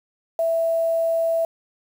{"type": "tone with quantisation", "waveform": "sine", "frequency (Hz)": 660, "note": "E5", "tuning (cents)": 2, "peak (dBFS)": -18, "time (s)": [0.39, 1.45], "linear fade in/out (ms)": 2, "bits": 7, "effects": []}